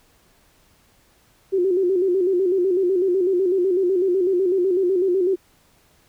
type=tone with vibrato; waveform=sine; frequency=370 Hz; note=F#4; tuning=in tune; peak=-16 dBFS; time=1.52-5.36 s; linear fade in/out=20 ms; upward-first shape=square; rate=8 Hz; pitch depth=75 cents each way; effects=pink hiss -58 dBFS RMS until 6.08 s

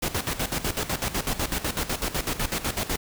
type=noise with tremolo; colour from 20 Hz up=pink; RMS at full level=-26 dBFS; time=0.02-2.97 s; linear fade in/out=10 ms; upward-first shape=square; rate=8 Hz; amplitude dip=75%; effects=none

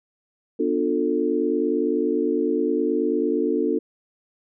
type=chord; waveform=sine; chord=B half-diminished seventh; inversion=none; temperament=just; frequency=246.9 / 296.3 / 355.6 / 444.5 Hz; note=B3 / D4 / F4 / A4; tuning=0 / +15 / +31 / +18 cents; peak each=-27 / -24 / -25 / -24 dBFS; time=0.59-3.79 s; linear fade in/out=10 ms; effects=none

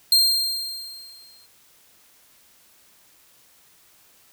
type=tone with exponential decay; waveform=40% pulse; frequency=4192 Hz; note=C8; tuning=2 cents sharp; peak=-11 dBFS; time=0.12-1.46 s; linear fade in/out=2 ms; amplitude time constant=290 ms; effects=white hiss -56 dBFS RMS until 4.32 s

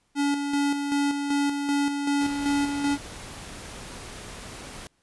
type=tone with tremolo; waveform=square; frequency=284.6 Hz; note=C#4; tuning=46 cents sharp; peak=-22 dBFS; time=0.15-2.98 s; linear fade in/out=50 ms; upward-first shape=square; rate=2.6 Hz; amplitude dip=45%
type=noise; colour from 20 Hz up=pink; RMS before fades=-40 dBFS; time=2.21-4.87 s; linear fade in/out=0 ms
effects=pink hiss -69 dBFS RMS until 5.02 s + resampled to 24000 Hz

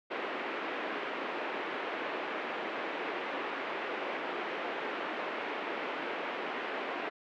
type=band-pass noise; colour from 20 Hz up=pink; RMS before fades=-37 dBFS; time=0.1-7.1 s; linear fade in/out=20 ms; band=310 to 2700 Hz; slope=24 dB/octave; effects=none

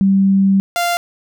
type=tone pair in turn; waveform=sine / sawtooth; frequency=194.6 / 695 Hz; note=G3 / F5; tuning=-12 / -9 cents; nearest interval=octave + minor seventh; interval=2203 cents; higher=second; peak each=-9 / -11 dBFS; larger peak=first; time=0.01-0.6 / 0.76-0.97 s; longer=first; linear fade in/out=0 ms; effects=none

